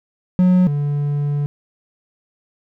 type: tone pair in turn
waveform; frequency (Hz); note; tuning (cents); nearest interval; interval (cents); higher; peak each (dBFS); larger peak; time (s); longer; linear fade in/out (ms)
triangle; 182.2 / 144.88; F#3 / D3; -26 / -23; major third; 397; first; -8 / -15; first; 0.39-0.67 / 0.67-1.46; second; 0
effects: none